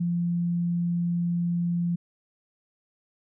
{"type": "tone", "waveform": "sine", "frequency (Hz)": 172.7, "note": "F3", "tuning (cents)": -19, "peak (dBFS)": -23, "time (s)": [0, 1.96], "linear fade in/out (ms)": 10, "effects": []}